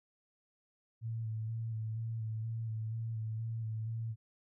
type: tone with vibrato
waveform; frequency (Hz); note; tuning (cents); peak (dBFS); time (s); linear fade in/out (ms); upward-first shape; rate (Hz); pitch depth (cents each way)
sine; 111.9; A2; +30; -35; 1.01-4.16; 50; square; 2.1; 26
effects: none